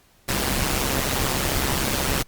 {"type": "noise with amplitude modulation", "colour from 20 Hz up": "pink", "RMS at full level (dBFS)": -20, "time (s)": [0.28, 2.23], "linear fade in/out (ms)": 10, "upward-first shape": "sine", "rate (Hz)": 135, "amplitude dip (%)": 75, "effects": ["pink hiss -58 dBFS RMS until 2.27 s", "Opus 48 kbps"]}